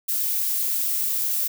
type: noise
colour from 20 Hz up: violet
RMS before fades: -24 dBFS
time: 0.08-1.48 s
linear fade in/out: 10 ms
effects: none

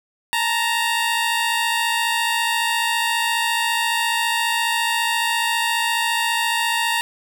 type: tone pair together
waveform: 15% pulse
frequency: 877.7 / 932.3 Hz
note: A5 / A#5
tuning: -5 / 0 cents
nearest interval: minor second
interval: 105 cents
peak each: -19 / -13 dBFS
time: 0.33-7.01 s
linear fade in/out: 0 ms
effects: none

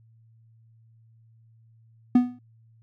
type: tone with exponential decay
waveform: triangle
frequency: 246.9 Hz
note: B3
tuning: in tune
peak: -9 dBFS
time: 2.15-2.39 s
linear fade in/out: 5 ms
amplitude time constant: 52 ms
effects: added 113 Hz sine -54 dBFS peak until 2.82 s

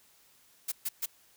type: noise bursts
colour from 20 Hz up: blue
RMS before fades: -32 dBFS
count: 3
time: 0.68-1.06 s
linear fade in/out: 10 ms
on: 40 ms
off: 130 ms
effects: white hiss -63 dBFS RMS until 1.36 s

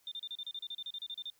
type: tone bursts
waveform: sine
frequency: 3598 Hz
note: A7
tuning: 38 cents sharp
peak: -38 dBFS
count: 16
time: 0.07-1.301 s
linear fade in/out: 2 ms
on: 46 ms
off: 33 ms
effects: white hiss -70 dBFS RMS until 1.39 s

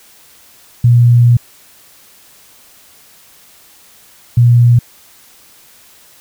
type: tone bursts at uneven times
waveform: sine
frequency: 120 Hz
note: B2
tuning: 49 cents flat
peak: -4 dBFS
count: 2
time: 0.84-1.37 / 4.37-4.79 s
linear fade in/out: 5 ms
effects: white hiss -44 dBFS RMS until 6.2 s

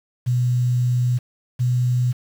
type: tone pair in turn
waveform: sine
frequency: 123.47 / 123.96 Hz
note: B2 / B2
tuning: 0 / +7 cents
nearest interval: unison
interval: 7 cents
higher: second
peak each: -16 dBFS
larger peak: neither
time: 0.26-1.19 / 1.59-2.13 s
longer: first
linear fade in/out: 20 ms
effects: 7-bit

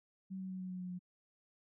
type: tone with pitch steps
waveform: sine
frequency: 190 / 188.25 / 186.52 / 184.8 / 183.1 / 181.42 / 179.75 Hz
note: F#3 / F#3 / F#3 / F#3 / F#3 / F#3 / F#3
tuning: +46 / +30 / +14 / -2 / -18 / -34 / -50 cents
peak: -40 dBFS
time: 0.3-0.993 s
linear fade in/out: 20 ms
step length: 99 ms
effects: none

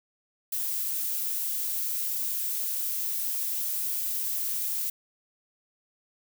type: noise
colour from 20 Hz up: violet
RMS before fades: -30 dBFS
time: 0.52-4.9 s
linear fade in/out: 5 ms
effects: none

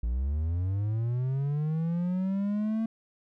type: linear sweep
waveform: triangle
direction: up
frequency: 55 to 226.1 Hz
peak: -24 dBFS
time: 0.03-2.86 s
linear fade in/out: 5 ms
effects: none

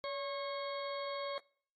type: harmonic tone with a mistuned harmonic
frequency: 545 Hz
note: C#5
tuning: 29 cents flat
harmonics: 1 / 2 / 3 / 4 / 6 / 7 / 8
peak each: -39 / -43 / -54 / -48 / -51 / -53 / -50 dBFS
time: 0.04-1.38 s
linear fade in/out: 0 ms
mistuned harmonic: 1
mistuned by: +64 cents
effects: noise-tail reverb RT60 0.6 s tail -26 dB re dry + AAC 32 kbps

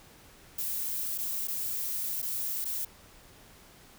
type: noise with dropouts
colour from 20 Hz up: violet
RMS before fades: -33 dBFS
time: 0.58-2.85 s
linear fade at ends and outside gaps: 5 ms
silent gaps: 1.178-1.184 / 1.474-1.481 / 2.219-2.226 / 2.645-2.652 s
effects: pink hiss -55 dBFS RMS until 3.98 s

